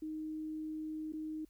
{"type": "tone with dropouts", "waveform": "sine", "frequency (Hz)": 311.3, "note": "D#4", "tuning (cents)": 1, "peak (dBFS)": -38, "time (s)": [0.02, 1.45], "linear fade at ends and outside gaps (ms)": 5, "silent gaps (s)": [1.124, 1.134], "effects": ["added 50 Hz sine -65 dBFS peak until 1.49 s", "white hiss -75 dBFS RMS until 1.49 s"]}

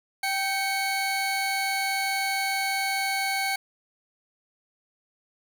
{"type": "tone pair together", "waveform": "30% pulse", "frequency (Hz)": [779.3, 2217], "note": ["G5", "C#7"], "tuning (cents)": [-10, 0], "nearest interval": "octave + tritone", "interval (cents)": 1810, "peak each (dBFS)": [-25, -25], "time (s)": [0.23, 3.56], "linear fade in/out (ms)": 5, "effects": []}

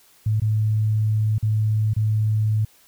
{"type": "tone with dropouts", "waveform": "sine", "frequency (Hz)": 108, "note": "A2", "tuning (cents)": -32, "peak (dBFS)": -17, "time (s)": [0.26, 2.65], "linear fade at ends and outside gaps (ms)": 5, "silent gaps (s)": [[0.4, 0.418], [1.383, 1.427], [1.936, 1.964]], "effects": ["white hiss -55 dBFS RMS until 2.87 s"]}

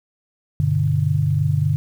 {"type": "chord", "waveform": "sine", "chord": "G major", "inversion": "none", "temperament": "equal", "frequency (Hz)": [98, 123.47, 146.83], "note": ["G2", "B2", "D3"], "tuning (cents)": [0, 0, 0], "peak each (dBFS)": [-21, -23, -18], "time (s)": [0.6, 1.76], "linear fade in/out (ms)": 0, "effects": ["8-bit"]}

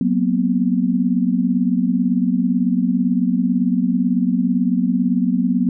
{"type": "tone cluster", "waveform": "sine", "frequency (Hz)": [185.6, 234.9, 252.9], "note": ["F#3", "A#3", "B3"], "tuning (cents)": [6, 13, 41], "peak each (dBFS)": -19, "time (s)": [0.01, 5.69], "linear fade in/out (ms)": 2, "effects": []}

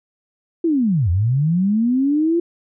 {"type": "linear two-way sweep", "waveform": "sine", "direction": "down then up", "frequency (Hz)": [347.1, 81.7, 347.1], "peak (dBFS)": -14, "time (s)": [0.64, 2.4], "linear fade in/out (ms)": 5, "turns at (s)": 1.1, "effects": []}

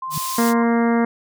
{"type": "tone", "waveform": "sine", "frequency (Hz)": 1046.5, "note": "C6", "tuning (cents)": 0, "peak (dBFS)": -25, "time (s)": [0.02, 0.63], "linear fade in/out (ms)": 5}
{"type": "tone with exponential growth", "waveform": "sine", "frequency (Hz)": 155.56, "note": "D#3", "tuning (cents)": 0, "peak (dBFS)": -20, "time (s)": [0.07, 0.18], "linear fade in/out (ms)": 2, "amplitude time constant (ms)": 23}
{"type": "high-pass noise", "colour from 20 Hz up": "pink", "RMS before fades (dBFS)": -28, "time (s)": [0.1, 0.54], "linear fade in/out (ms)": 50, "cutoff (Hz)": 4800, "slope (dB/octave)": 12}
{"type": "harmonic tone", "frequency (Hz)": 233.1, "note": "A#3", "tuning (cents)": 0, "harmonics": [1, 2, 3, 4, 5, 6, 7, 8, 9], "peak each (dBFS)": [-16, -22, -26, -28, -30, -32, -33, -34, -35], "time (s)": [0.38, 1.05], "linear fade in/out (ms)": 5}
{"effects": []}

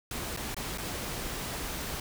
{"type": "noise with dropouts", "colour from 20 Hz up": "pink", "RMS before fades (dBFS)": -36, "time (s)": [0.11, 2], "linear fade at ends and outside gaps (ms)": 2, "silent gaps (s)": [[0.365, 0.372], [0.545, 0.566], [0.776, 0.782]], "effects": []}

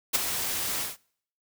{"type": "noise with ADSR envelope", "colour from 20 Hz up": "white", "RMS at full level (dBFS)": -20, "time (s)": [0.13, 0.97], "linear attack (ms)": 23, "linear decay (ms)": 13, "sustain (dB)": -10, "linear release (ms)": 160, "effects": ["noise-tail reverb RT60 0.6 s tail -25 dB re dry"]}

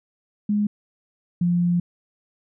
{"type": "tone pair in turn", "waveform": "sine", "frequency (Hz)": [207.7, 174.65], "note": ["G#3", "F3"], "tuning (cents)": [0, 0], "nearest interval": "minor third", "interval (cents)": 300, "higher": "first", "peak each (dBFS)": [-18, -17], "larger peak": "second", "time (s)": [[0.49, 0.67], [1.41, 1.8]], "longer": "second", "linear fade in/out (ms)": 5, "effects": []}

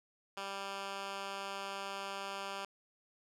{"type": "tone with band-pass filter", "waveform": "10% pulse", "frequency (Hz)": 196.8, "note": "G3", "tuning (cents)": 7, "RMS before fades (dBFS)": -42, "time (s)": [0.37, 2.65], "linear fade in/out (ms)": 2, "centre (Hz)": 2300, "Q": 0.55, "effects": []}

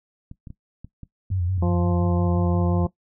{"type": "clicks", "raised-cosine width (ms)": 5, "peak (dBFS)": -26, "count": 7, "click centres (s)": [0.314, 0.472, 0.504, 0.846, 1.033, 1.304, 1.579]}
{"type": "tone with vibrato", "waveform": "sine", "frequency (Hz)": 90.7, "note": "F#2", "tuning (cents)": -34, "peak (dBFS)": -21, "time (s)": [1.31, 2.86], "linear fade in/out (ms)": 5, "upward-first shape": "square", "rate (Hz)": 5.7, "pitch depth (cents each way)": 61}
{"type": "harmonic tone", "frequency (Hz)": 174.61, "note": "F3", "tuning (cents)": 0, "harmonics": [1, 2, 3, 4, 5, 6], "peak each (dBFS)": [-22, -28, -32, -34, -36, -38], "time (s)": [1.62, 2.87], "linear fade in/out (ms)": 5}
{"effects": ["noise-tail reverb RT60 0.1 s tail -17 dB re dry"]}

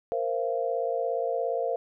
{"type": "chord", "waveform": "sine", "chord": "Bb suspended second", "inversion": "none", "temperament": "equal with one note detuned", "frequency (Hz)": [466.2, 523.3, 684.1], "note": ["Bb4", "C5", "F5"], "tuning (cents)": [0, 0, -36], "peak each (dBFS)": -30, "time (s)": [0.12, 1.76], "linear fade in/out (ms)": 0, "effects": []}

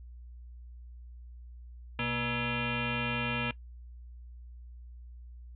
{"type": "tone with frequency modulation", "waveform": "sine", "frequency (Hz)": 1318.5, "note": "E6", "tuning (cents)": 0, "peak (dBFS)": -29, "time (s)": [1.99, 3.51], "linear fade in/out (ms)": 2, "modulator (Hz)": 361, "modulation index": 4.7, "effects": ["noise-tail reverb RT60 0.1 s tail -19 dB re dry", "added 60 Hz sine -45 dBFS peak until 5.55 s"]}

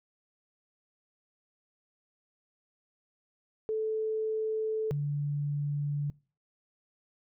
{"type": "tone pair in turn", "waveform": "sine", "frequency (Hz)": [437.1, 144.98], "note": ["A4", "D3"], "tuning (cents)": [-11, -22], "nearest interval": "octave + perfect fifth", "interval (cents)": 1911, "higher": "first", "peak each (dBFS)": -28, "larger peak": "neither", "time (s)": [[3.69, 4.91], [4.91, 6.1]], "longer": "first", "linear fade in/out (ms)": 0, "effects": ["noise-tail reverb RT60 0.4 s tail -24 dB re dry"]}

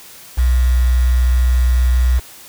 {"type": "tone with quantisation", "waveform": "sine", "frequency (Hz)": 61.8, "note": "B1", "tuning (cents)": 2, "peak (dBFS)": -10, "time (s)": [0.37, 2.2], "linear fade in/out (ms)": 20, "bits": 5, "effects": ["white hiss -39 dBFS RMS until 2.48 s"]}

